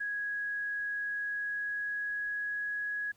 sine tone with pitch glide, 1661.2 to 1671.8 Hz, G#6 to G#6, 0 to +11 cents, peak -32 dBFS, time 0-3.12 s, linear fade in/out 10 ms, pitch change +11 cents, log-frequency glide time 0.99-2.89 s, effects pink hiss -67 dBFS RMS until 3.16 s

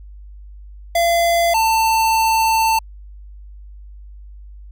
square tone pair in turn, 682 / 892.6 Hz, F5 / A5, -41 / +25 cents, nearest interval perfect fourth, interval 466 cents, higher second, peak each -14 dBFS, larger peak neither, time 0.95-1.54 / 1.54-2.79 s, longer second, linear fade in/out 5 ms, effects added 50 Hz sine -35 dBFS peak until 4.71 s

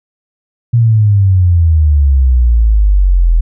sine exponential sweep, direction down, 120 to 40.43 Hz, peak -5 dBFS, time 0.73-3.41 s, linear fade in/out 10 ms, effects none

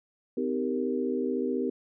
sine chord, C minor seventh, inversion none, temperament equal with one note detuned, 255.1 / 311.1 / 392 / 466.2 Hz, C4 / Eb4 / G4 / Bb4, -44 / 0 / 0 / 0 cents, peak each -30 / -35 / -31 / -33 dBFS, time 0.37-1.7 s, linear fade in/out 5 ms, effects none

